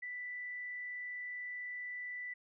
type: tone with frequency modulation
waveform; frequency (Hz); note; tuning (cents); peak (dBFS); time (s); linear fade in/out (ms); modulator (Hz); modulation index
sine; 1979; B6; +3; -40; 0.02-2.34; 10; 44.3; 0.3
effects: none